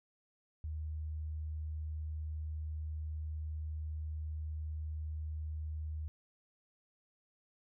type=tone; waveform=sine; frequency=77.4 Hz; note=D#2; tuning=9 cents flat; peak=-37 dBFS; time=0.64-6.08 s; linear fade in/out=0 ms; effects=none